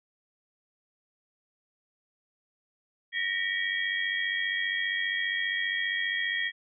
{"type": "tone cluster", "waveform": "sine", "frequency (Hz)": [1846, 1941, 2279, 3265], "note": ["A#6", "B6", "C#7", "G#7"], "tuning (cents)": [-17, -31, 47, -30], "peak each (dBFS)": [-31, -31, -38, -34], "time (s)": [3.12, 6.52], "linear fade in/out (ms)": 50, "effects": []}